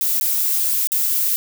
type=noise with dropouts; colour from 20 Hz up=violet; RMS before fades=-19 dBFS; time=0.01-1.36 s; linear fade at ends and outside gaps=0 ms; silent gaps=0.198-0.211 / 0.872-0.919 s; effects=none